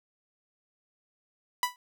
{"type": "tone with exponential decay", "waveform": "sawtooth", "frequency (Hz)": 987.8, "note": "B5", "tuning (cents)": 0, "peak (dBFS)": -17, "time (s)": [1.63, 1.76], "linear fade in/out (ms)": 1, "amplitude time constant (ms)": 28, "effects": []}